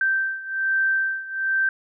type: beating tone pair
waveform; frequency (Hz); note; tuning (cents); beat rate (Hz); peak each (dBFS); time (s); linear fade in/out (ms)
sine; 1561 / 1562.2; G6 / G6; -8 / -6; 1.2; -22 / -25; 0.01-1.69; 2
effects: none